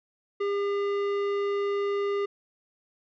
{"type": "tone with tanh clipping", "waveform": "triangle", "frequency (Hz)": 403, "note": "G4", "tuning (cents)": 48, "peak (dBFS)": -27, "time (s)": [0.4, 2.26], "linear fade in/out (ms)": 10, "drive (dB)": 18, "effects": []}